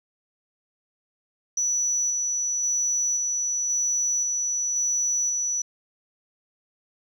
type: tone with tremolo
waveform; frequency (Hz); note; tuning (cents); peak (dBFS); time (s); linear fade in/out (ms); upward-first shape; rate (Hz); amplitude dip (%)
sine; 5920; F#8; 0; -20; 1.57-5.62; 5; square; 0.94; 25
effects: tanh soft clip ceiling -18 dBFS + 10-bit